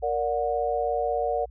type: chord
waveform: sine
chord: Bb augmented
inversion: none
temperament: just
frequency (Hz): 466.2 / 582.7 / 728.4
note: Bb4 / D5 / F#5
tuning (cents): 0 / -14 / -27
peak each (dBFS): -28 / -28 / -27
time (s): 0.02-1.46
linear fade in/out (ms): 20
effects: added 60 Hz sine -43 dBFS peak until 1.5 s